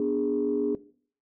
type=chord; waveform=sine; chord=G# diminished; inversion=first; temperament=equal with one note detuned; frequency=246.9 / 293.7 / 412.2 Hz; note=B3 / D4 / G#4; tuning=0 / 0 / -13 cents; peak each=-30 / -27 / -26 dBFS; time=0-0.75 s; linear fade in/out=2 ms; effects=noise-tail reverb RT60 0.5 s tail -18 dB re dry + tanh soft clip ceiling -16 dBFS